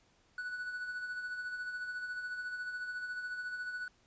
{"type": "tone with tremolo", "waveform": "triangle", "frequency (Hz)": 1480, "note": "F#6", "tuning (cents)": 0, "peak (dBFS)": -34, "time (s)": [0.38, 3.88], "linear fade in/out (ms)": 2, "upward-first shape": "sine", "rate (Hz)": 14, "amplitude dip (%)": 45, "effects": ["pink hiss -69 dBFS RMS until 4.06 s", "resampled to 16000 Hz"]}